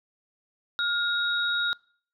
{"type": "tone pair together", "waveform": "sine", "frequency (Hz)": [1417, 3783], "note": ["F6", "A#7"], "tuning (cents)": [25, 25], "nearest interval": "octave + perfect fourth", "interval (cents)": 1700, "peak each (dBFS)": [-26, -28], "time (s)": [0.79, 1.73], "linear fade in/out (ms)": 0, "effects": ["noise-tail reverb RT60 0.5 s tail -24 dB re dry"]}